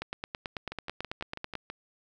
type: two click trains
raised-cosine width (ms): 0.3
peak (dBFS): -22 / -18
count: 7 / 15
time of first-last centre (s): 0.72-1.7 / 0.02-1.553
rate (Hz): 6.12 / 9.13
effects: none